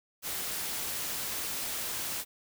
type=noise; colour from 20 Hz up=white; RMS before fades=-35 dBFS; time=0.22-2.25 s; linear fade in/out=50 ms; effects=none